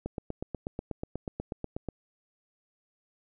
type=click train; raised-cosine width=2 ms; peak=-20 dBFS; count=16; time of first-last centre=0.06-1.887 s; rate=8.21 Hz; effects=none